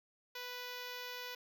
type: tone with notch filter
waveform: 5% pulse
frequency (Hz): 493.9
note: B4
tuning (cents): 0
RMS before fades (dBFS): -45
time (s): 0.35-1.35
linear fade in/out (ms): 5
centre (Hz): 7800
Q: 1
effects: none